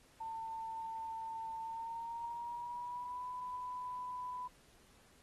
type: tone with pitch glide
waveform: sine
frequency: 898 to 996.4 Hz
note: A5 to B5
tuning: +35 to +15 cents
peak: -40 dBFS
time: 0.2-4.48 s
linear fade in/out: 10 ms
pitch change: +180 cents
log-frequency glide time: 1.59-3.26 s
effects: pink hiss -66 dBFS RMS until 5.22 s + AAC 32 kbps